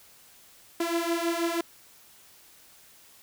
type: beating tone pair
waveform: sawtooth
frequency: 334.5 / 340.7 Hz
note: E4 / F4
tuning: +25 / -43 cents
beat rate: 6.2 Hz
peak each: -25 dBFS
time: 0.8-1.61 s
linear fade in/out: 5 ms
effects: white hiss -55 dBFS RMS until 3.22 s